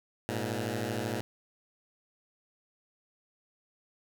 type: beating tone pair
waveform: 10% pulse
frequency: 105.1 / 118.1 Hz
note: G#2 / A#2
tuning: +21 / +23 cents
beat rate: 13 Hz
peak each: -26 dBFS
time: 0.29-1.21 s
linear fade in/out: 0 ms
effects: none